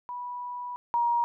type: tone pair in turn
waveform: sine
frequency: 980 / 947.2 Hz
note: B5 / A#5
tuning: -14 / +27 cents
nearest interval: minor second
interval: 59 cents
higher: first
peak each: -33 / -22 dBFS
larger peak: second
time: 0.09-0.76 / 0.94-1.24 s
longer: first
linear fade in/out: 0 ms
effects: none